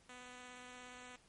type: tone with vibrato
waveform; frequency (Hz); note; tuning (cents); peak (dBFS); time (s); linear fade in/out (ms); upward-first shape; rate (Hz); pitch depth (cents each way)
5% pulse; 248.9; B3; +14; -40; 0.09-1.16; 2; sine; 17; 8
effects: pink hiss -68 dBFS RMS until 1.28 s + MP3 48 kbps